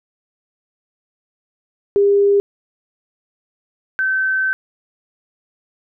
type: tone pair in turn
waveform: sine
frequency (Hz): 402.4 / 1538.7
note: G4 / G6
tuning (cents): +45 / -33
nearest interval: octave + major seventh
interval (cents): 2322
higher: second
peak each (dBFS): -10 / -15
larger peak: first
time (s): 1.96-2.4 / 3.99-4.53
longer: second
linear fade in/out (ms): 0
effects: none